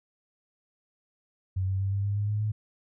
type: tone with pitch steps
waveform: sine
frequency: 94 / 95.75 / 97.54 / 99.36 / 101.21 / 103.1 / 105.02 / 106.98 Hz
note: F#2 / G2 / G2 / G2 / G#2 / G#2 / G#2 / A2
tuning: +28 / -40 / -8 / +24 / -44 / -12 / +20 / -48 cents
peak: -25 dBFS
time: 1.56-2.52 s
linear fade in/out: 10 ms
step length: 120 ms
effects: none